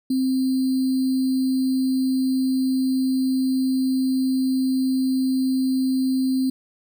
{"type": "tone with sample-and-hold", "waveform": "sine", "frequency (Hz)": 261.6, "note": "C4", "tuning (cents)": 0, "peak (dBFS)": -18, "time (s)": [0.1, 6.5], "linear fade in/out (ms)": 5, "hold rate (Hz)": 4410, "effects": []}